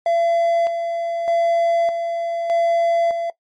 triangle tone with tremolo, 677 Hz, E5, 46 cents sharp, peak -13 dBFS, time 0.06-3.3 s, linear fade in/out 2 ms, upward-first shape square, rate 0.82 Hz, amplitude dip 50%, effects noise-tail reverb RT60 0.1 s tail -17 dB re dry + MP3 48 kbps

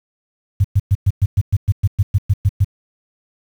sine tone bursts, 98.3 Hz, G2, 5 cents sharp, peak -9 dBFS, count 14, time 0.6-2.646 s, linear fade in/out 10 ms, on 44 ms, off 110 ms, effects 7-bit

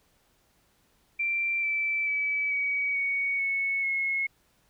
sine tone with pitch steps, 2356 / 2325 / 2294 / 2264 / 2234 / 2205 / 2175 Hz, D7 / D7 / D7 / C#7 / C#7 / C#7 / C#7, +5 / -18 / -41 / +36 / +13 / -10 / -33 cents, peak -25 dBFS, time 1.19-4.27 s, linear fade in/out 10 ms, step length 440 ms, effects pink hiss -67 dBFS RMS until 4.69 s

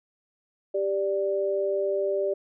sine tone pair together, 393.7 / 587.3 Hz, G4 / D5, +8 / 0 cents, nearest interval perfect fifth, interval 692 cents, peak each -26 dBFS, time 0.74-2.34 s, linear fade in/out 10 ms, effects none

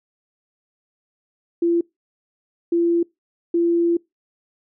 sine tone bursts at uneven times, 340.6 Hz, F4, 43 cents flat, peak -15 dBFS, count 3, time 1.62-1.81 / 2.72-3.03 / 3.54-3.97 s, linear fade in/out 5 ms, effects noise-tail reverb RT60 0.2 s tail -25 dB re dry

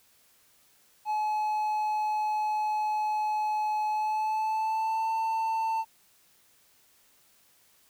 triangle tone with pitch glide, 853 to 893.3 Hz, G#5 to A5, +46 to +26 cents, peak -24 dBFS, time 1.05-5.85 s, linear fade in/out 50 ms, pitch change +80 cents, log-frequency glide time 3.88-5.11 s, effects white hiss -63 dBFS RMS until 7.89 s

